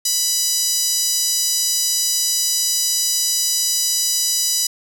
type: tone with high-pass filter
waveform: 5% pulse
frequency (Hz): 987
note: B5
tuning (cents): -1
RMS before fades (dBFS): -19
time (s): 0.05-4.67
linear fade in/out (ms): 5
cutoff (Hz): 5000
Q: 1.9
effects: none